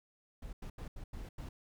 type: noise bursts at uneven times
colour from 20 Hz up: brown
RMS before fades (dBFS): -44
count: 6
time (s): 0.42-0.53 / 0.62-0.7 / 0.78-0.88 / 0.96-1.04 / 1.13-1.29 / 1.38-1.49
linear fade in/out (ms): 5
effects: none